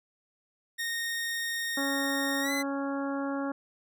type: tone with pitch glide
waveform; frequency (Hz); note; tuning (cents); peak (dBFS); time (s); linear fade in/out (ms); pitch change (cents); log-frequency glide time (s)
sawtooth; 1852 to 2020; A#6 to B6; -12 to +39; -27; 0.78-2.63; 20; +151; 2.41-2.52
type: harmonic tone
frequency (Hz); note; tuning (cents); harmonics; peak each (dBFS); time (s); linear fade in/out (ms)
277.2; C#4; 0; 1 / 2 / 3 / 4 / 5 / 6; -31 / -36 / -40 / -41 / -41 / -46; 1.77-3.52; 5
effects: none